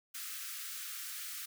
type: high-pass noise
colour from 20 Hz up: white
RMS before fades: -43 dBFS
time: 0.14-1.46 s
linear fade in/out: 10 ms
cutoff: 1200 Hz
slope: 96 dB/octave
effects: none